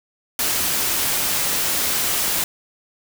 white noise, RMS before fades -21 dBFS, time 0.39-2.44 s, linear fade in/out 2 ms, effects none

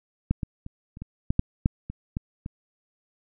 clicks, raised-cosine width 5 ms, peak -9 / -16 / -25 / -29 / -22 / -10 / -7 / -7 / -21 / -15 / -21 dBFS, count 11, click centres 0.31 / 0.432 / 0.664 / 0.971 / 1.02 / 1.305 / 1.394 / 1.659 / 1.9 / 2.169 / 2.461 s, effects none

